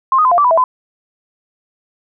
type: tone with pitch steps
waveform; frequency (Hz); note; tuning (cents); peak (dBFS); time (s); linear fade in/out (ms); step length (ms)
sine; 1059 / 1243 / 1020 / 700 / 1162 / 990 / 655 / 1016; C6 / D#6 / C6 / F5 / D6 / B5 / E5 / B5; +21 / -2 / -44 / +4 / -19 / +4 / -11 / +49; -8; 0.12-0.64; 2; 65
effects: none